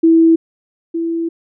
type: tone pair in turn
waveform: sine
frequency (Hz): 327.7 / 332.3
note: E4 / E4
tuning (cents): -10 / +14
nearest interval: unison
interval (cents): 24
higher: second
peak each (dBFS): -6 / -16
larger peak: first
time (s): 0.03-0.36 / 0.94-1.29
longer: second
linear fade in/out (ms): 10
effects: none